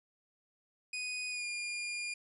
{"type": "tone with pitch glide", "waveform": "sawtooth", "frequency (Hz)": [2485, 2416], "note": ["D#7", "D7"], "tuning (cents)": [-3, 48], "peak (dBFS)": -33, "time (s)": [0.93, 2.14], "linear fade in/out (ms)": 5, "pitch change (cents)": -49, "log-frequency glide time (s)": [1.3, 1.46], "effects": ["resampled to 24000 Hz"]}